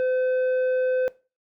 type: tone with tanh clipping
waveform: triangle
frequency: 511 Hz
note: C5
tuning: 41 cents flat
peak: -22 dBFS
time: 0-1.08 s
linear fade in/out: 0 ms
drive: 11 dB
effects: noise-tail reverb RT60 0.3 s tail -19 dB re dry